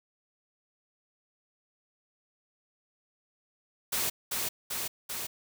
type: noise with echo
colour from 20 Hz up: white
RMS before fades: -30 dBFS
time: 3.92-4.1 s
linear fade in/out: 10 ms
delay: 390 ms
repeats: 3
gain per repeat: -2 dB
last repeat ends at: 5.27 s
effects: none